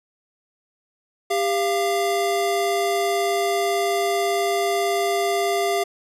square tone pair together, 398.6 / 690.4 Hz, G4 / F5, +29 / -20 cents, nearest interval minor seventh, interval 951 cents, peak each -23 dBFS, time 1.3-5.84 s, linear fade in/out 10 ms, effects resampled to 32000 Hz

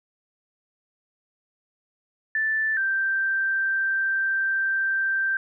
sine tone pair in turn, 1760 / 1568 Hz, A6 / G6, 0 / 0 cents, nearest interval major second, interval 200 cents, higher first, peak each -21 dBFS, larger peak neither, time 2.35-2.77 / 2.77-5.37 s, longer second, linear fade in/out 2 ms, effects none

